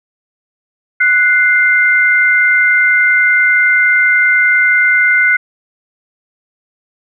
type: tone pair together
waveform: sine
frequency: 1478.6 / 2091 Hz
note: F#6 / C7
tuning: -2 / -2 cents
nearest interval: tritone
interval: 600 cents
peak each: -10 dBFS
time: 1-5.37 s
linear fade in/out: 10 ms
effects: none